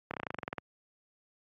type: slowing click train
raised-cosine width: 0.5 ms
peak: -20 dBFS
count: 13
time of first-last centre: 0.11-0.582 s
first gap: 28 ms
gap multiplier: 1.06
effects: high-pass 100 Hz 12 dB/octave + AAC 32 kbps